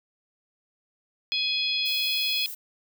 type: harmonic tone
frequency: 838 Hz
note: G#5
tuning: 15 cents sharp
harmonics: 3 / 4 / 5 / 6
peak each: -30 / -27 / -30 / -33 dBFS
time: 1.32-2.46 s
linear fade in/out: 0 ms
type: noise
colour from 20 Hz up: violet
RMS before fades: -37 dBFS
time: 1.85-2.55 s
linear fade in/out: 10 ms
effects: none